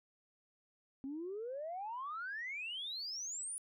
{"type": "exponential sweep", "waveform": "sine", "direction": "up", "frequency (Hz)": [261.6, 10010], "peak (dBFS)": -39, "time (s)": [1.04, 3.58], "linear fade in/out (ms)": 0, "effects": ["tanh soft clip ceiling -35 dBFS"]}